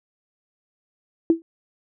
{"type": "tone with exponential decay", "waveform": "sine", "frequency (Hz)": 329.6, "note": "E4", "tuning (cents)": 0, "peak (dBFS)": -9, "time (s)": [1.3, 1.42], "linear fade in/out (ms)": 1, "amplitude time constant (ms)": 25, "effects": []}